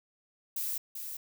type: noise with echo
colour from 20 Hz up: violet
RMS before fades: -34 dBFS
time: 0.56-0.78 s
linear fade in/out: 5 ms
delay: 390 ms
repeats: 1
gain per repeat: -6 dB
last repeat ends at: 1.17 s
effects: none